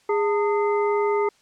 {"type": "harmonic tone with a mistuned harmonic", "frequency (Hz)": 412.4, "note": "G#4", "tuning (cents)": -12, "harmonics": [1, 2, 3, 5], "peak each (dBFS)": [-20, -26, -30, -34], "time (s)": [0.09, 1.29], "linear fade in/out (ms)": 5, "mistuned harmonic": 2, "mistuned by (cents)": 150, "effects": ["white hiss -60 dBFS RMS until 1.41 s", "low-pass 7000 Hz 12 dB/octave"]}